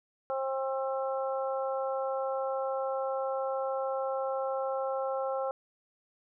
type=harmonic tone; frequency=266.7 Hz; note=C4; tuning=33 cents sharp; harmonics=2 / 3 / 4 / 5; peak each=-31 / -36 / -41 / -40 dBFS; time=0.3-5.51 s; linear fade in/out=0 ms; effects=none